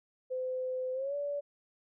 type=tone with pitch glide; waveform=sine; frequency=512 to 574.7 Hz; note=C5 to D5; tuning=-38 to -38 cents; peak=-32 dBFS; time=0.3-1.41 s; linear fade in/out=20 ms; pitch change=+200 cents; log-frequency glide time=0.93-1.15 s; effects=none